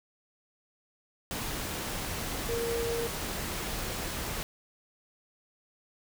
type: tone in noise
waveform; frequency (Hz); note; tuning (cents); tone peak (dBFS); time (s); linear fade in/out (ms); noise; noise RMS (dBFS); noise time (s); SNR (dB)
sine; 466.2; A#4; 0; -30; 2.49-3.07; 0; pink; -35; 1.31-4.43; +2
effects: none